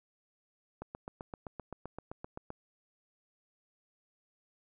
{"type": "click train", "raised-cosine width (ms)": 1, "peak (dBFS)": -27, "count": 14, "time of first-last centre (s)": [0.82, 2.504], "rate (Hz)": 7.72, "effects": []}